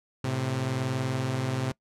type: tone pair together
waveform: sawtooth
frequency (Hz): 110 / 130.81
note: A2 / C3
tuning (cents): 0 / 0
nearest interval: minor third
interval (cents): 300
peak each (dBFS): -29 / -24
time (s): 0.24-1.72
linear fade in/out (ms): 5
effects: noise-tail reverb RT60 0.1 s tail -23 dB re dry + low-pass 9000 Hz 12 dB/octave